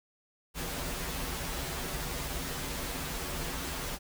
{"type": "noise with comb filter", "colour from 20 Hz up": "pink", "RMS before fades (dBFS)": -36, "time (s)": [0.54, 3.99], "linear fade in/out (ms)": 50, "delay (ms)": 9.5, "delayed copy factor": -1, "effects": []}